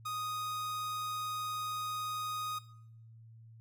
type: tone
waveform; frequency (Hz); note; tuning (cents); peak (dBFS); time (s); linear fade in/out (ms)
45% pulse; 1244.5; D#6; 0; -36; 0.05-2.59; 10
effects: noise-tail reverb RT60 0.7 s tail -17 dB re dry + added 113 Hz sine -52 dBFS peak until 3.6 s